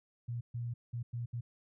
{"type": "tone bursts at uneven times", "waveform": "sine", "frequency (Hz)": 119, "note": "A#2", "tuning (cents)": 36, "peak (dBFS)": -35, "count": 5, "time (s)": [[0.28, 0.41], [0.54, 0.74], [0.93, 1.03], [1.13, 1.26], [1.33, 1.41]], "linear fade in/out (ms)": 10, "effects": []}